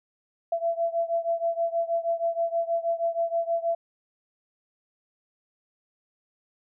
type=beating tone pair; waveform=sine; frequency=670 / 676.3 Hz; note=E5 / E5; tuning=+28 / +44 cents; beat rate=6.3 Hz; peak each=-26 / -28 dBFS; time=0.52-3.75 s; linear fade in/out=5 ms; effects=none